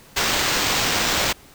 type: noise with sample-and-hold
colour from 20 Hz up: violet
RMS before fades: -21 dBFS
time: 0.16-1.33 s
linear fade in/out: 10 ms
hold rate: 11025 Hz
effects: pink hiss -48 dBFS RMS until 1.54 s